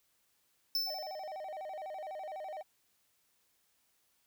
square tone with exponential decay, 5290 Hz, E8, 5 cents sharp, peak -29 dBFS, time 0.75-1.44 s, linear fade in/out 1 ms, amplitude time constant 150 ms
triangle tone with vibrato, 686 Hz, F5, 31 cents flat, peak -38 dBFS, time 0.86-2.63 s, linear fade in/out 20 ms, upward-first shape square, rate 12 Hz, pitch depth 190 cents each way
effects white hiss -74 dBFS RMS until 4.26 s

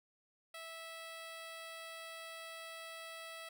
10% pulse tone, 655 Hz, E5, 11 cents flat, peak -38 dBFS, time 0.54-3.49 s, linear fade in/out 5 ms, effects none

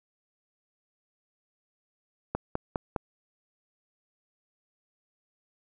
click train, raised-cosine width 1 ms, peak -14 dBFS, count 4, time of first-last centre 2.35-2.962 s, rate 4.9 Hz, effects none

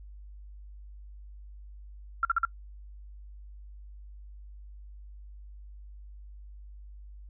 sine tone bursts, 1365 Hz, F6, 40 cents flat, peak -21 dBFS, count 4, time 2.23-2.451 s, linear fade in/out 2 ms, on 20 ms, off 47 ms, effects noise-tail reverb RT60 0.1 s tail -24 dB re dry + added 50 Hz sine -44 dBFS peak until 7.29 s

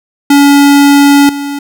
square tone with level steps, 283.6 Hz, C#4, 40 cents sharp, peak -3 / -16 dBFS, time 0.3-1.59 s, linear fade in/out 5 ms, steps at 1.29 s, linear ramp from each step 2 ms, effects none

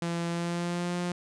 sawtooth tone with pitch glide, 170 to 176.4 Hz, F3 to F3, -46 to +18 cents, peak -25 dBFS, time 0.02-1.12 s, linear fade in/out 2 ms, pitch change +64 cents, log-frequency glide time 0.29-0.96 s, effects resampled to 22050 Hz

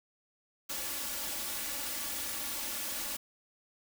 white noise with comb filter, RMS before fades -37 dBFS, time 0.69-3.17 s, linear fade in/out 10 ms, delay 3.5 ms, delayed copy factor +0.8, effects none

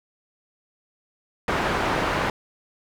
white low-pass noise, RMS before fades -24 dBFS, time 1.48-2.3 s, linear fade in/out 2 ms, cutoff 1400 Hz, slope 12 dB/octave, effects none

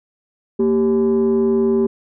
sine tone pair together, 230.6 / 390.7 Hz, A#3 / G4, -19 / -6 cents, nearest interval major sixth, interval 913 cents, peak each -15 / -13 dBFS, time 0.59-1.87 s, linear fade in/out 10 ms, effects tanh soft clip ceiling -10 dBFS

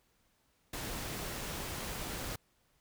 pink noise, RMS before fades -40 dBFS, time 0.73-2.36 s, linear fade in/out 5 ms, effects pink hiss -73 dBFS RMS until 2.8 s

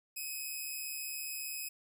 5% pulse tone with amplitude modulation, 2537 Hz, D#7, 33 cents sharp, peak -27 dBFS, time 0.16-1.69 s, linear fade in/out 10 ms, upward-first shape sine, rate 140 Hz, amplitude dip 45%, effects none

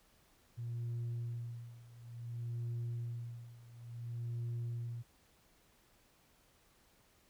sine tone with tremolo, 118.2 Hz, A#2, 24 cents sharp, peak -34 dBFS, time 0.57-5.03 s, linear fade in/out 20 ms, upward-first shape sine, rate 0.57 Hz, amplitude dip 90%, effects tanh soft clip ceiling -35 dBFS + pink hiss -69 dBFS RMS until 7.29 s

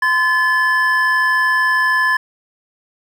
triangle tone pair together, 1027 / 1729.3 Hz, C6 / A6, -33 / -30 cents, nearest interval major sixth, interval 903 cents, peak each -16 / -12 dBFS, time 0.02-2.17 s, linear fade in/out 5 ms, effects none

